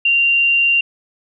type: tone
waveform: sine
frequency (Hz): 2772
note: F7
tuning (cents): -14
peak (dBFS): -11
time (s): 0.05-0.81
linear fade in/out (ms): 5
effects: none

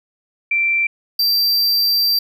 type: tone pair in turn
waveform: sine / square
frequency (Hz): 2349 / 4698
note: D7 / D8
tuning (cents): 0 / 0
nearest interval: octave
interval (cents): 1200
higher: second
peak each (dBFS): -14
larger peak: neither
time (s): 0.51-0.87 / 1.19-2.19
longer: second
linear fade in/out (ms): 5
effects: none

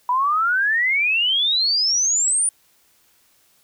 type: exponential sweep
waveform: sine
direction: up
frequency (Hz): 969 to 9540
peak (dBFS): -16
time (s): 0.09-2.49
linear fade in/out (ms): 2
effects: white hiss -59 dBFS RMS until 3.63 s

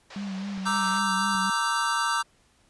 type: band-pass noise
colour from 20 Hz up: pink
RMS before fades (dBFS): -45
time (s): 0.1-0.99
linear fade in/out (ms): 5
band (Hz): 530 to 5600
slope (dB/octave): 24
type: tone with vibrato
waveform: sine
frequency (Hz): 195.4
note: G3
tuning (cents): -5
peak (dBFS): -30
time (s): 0.16-1.5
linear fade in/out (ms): 2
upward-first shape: sine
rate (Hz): 3.8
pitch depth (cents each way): 52
type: clicks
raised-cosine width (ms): 3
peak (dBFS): -34 / -39 / -34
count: 3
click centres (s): 0.577 / 0.685 / 1.351
type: chord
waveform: square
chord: E half-diminished seventh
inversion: second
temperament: equal with one note detuned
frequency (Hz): 932.3 / 1174.7 / 1318.5 / 1550.9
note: Bb5 / D6 / E6 / G6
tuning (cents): 0 / 0 / 0 / -19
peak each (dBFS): -30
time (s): 0.65-2.23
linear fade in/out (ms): 20
effects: pink hiss -63 dBFS RMS until 2.69 s + resampled to 24000 Hz

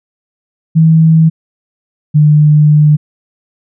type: tone pair in turn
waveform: sine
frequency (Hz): 160.9 / 150.42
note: E3 / D3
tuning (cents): -42 / +42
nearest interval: minor second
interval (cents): 116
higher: first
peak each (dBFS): -3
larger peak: neither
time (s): 0.75-1.3 / 2.14-2.97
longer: second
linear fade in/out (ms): 20
effects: none

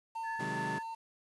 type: tone with tremolo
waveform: triangle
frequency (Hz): 905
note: A5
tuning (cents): +48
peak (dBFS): -34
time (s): 0.15-0.95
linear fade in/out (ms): 10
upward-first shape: square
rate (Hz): 2.4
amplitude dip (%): 25
type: tone with vibrato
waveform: sine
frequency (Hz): 1729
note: A6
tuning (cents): -31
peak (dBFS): -39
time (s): 0.23-0.83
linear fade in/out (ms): 50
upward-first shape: sine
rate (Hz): 14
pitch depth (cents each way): 11
type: chord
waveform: 25% pulse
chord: Ab dominant seventh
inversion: first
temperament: equal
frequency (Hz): 130.81 / 155.56 / 185 / 207.7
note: C3 / Eb3 / Gb3 / Ab3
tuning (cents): 0 / 0 / 0 / 0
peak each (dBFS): -39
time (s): 0.39-0.79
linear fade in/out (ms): 10
effects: resampled to 24000 Hz + 10-bit

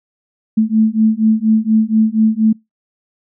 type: beating tone pair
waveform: sine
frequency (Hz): 217.2 / 221.4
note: A3 / A3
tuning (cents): -22 / +11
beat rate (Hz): 4.2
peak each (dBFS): -13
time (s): 0.57-2.53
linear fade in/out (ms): 10
effects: noise-tail reverb RT60 0.2 s tail -26 dB re dry

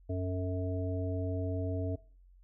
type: harmonic tone with a mistuned harmonic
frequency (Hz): 92.5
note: F#2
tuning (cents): 0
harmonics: 1 / 3 / 5 / 7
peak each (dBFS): -33 / -38 / -40 / -41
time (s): 0.09-1.96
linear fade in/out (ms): 10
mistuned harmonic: 5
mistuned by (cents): -53
effects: noise-tail reverb RT60 0.4 s tail -19 dB re dry + added 45 Hz sine -56 dBFS peak until 2.43 s

